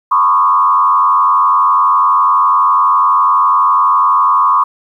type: tone with frequency modulation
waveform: sine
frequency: 1100 Hz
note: C#6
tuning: 14 cents flat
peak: -7 dBFS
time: 0.11-4.64 s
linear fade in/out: 10 ms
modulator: 92 Hz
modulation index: 1.2
effects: 8-bit